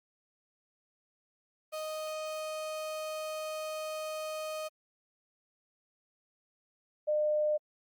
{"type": "tone pair in turn", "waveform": ["35% pulse", "sine"], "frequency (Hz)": [622.3, 604.2], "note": ["D#5", "D5"], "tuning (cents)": [0, 49], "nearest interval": "minor second", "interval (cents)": 51, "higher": "first", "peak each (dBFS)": [-34, -26], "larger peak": "second", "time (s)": [[1.72, 4.69], [7.07, 7.58]], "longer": "first", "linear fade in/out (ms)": 20, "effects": ["Opus 32 kbps"]}